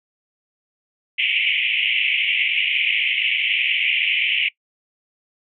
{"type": "band-pass noise", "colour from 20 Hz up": "pink", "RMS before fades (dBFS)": -20, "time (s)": [1.18, 4.49], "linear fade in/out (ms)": 10, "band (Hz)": [2100, 3100], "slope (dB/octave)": 96, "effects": ["noise-tail reverb RT60 0.1 s tail -22 dB re dry"]}